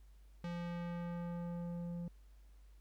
square tone with low-pass filter sweep, 172.8 Hz, F3, 18 cents flat, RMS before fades -42 dBFS, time 0.44-2.08 s, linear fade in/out 2 ms, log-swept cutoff 4400 to 380 Hz, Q 0.71, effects added 50 Hz sine -57 dBFS peak until 2.8 s + pink hiss -75 dBFS RMS until 2.8 s

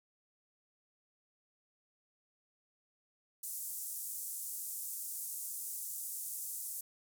white band-pass noise, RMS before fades -42 dBFS, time 3.43-6.81 s, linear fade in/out 5 ms, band 7400 to 15000 Hz, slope 24 dB/octave, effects none

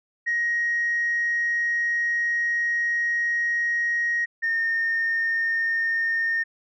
sine tone pair in turn, 1883 / 1828.3 Hz, A#6 / A#6, +17 / -34 cents, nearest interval minor second, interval 51 cents, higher first, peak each -20 dBFS, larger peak neither, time 0.26-4.26 / 4.42-6.44 s, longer first, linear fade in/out 20 ms, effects tanh soft clip ceiling -17 dBFS

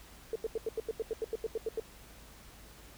sine tone bursts, 446.3 Hz, A4, 25 cents sharp, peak -30 dBFS, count 14, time 0.33-1.799 s, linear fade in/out 2 ms, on 26 ms, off 85 ms, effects added 53 Hz sine -56 dBFS peak until 2.97 s + pink hiss -55 dBFS RMS until 2.97 s

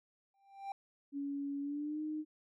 triangle tone with exponential growth, 788 Hz, G5, 9 cents sharp, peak -34 dBFS, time 0.34-0.72 s, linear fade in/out 2 ms, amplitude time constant 81 ms
sine tone with pitch glide, 281.7 to 307.2 Hz, C#4 to D#4, +28 to -22 cents, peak -36 dBFS, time 1.12-2.25 s, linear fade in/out 50 ms, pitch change +150 cents, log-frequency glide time 1.61-2.01 s
effects none

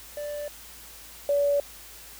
triangle / sine tone pair in turn, 587.3 / 571.6 Hz, D5 / D5, 0 / -47 cents, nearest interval unison, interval 47 cents, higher first, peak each -29 / -20 dBFS, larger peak second, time 0.17-0.48 / 1.29-1.6 s, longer neither, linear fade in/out 2 ms, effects added 55 Hz sine -54 dBFS peak until 2.19 s + white hiss -46 dBFS RMS until 2.19 s

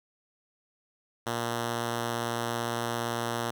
5% pulse tone, 117.7 Hz, A#2, 17 cents sharp, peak -18 dBFS, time 1.26-3.51 s, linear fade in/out 10 ms, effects none

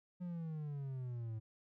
triangle exponential sweep, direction down, 180.9 to 108.3 Hz, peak -38 dBFS, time 0.2-1.4 s, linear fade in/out 20 ms, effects none

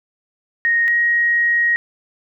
sine tone pair in turn, 1864.7 / 1885.3 Hz, A#6 / A#6, 0 / +19 cents, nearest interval unison, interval 19 cents, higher second, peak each -13 dBFS, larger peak neither, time 0.65-0.88 / 0.88-1.76 s, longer second, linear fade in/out 0 ms, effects none

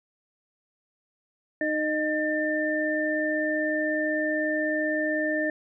sine tone cluster, 307.6 / 615 / 1792 Hz, D#4 / D#5 / A6, -20 / -20 / +31 cents, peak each -28 dBFS, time 1.61-5.5 s, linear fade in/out 2 ms, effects none

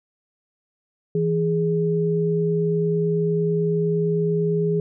sine tone pair together, 164.55 / 415.3 Hz, E3 / G#4, -3 / 0 cents, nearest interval octave + major third, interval 1603 cents, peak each -21 dBFS, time 1.15-4.8 s, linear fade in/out 2 ms, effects none

